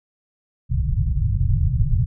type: low-pass noise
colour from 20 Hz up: white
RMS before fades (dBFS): -19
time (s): 0.69-2.06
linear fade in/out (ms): 20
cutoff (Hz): 140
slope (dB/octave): 48
effects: none